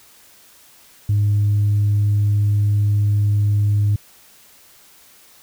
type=tone; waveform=sine; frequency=103.1 Hz; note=G#2; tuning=12 cents flat; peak=-12 dBFS; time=1.09-3.96 s; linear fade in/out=5 ms; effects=tanh soft clip ceiling -11 dBFS + white hiss -49 dBFS RMS until 5.42 s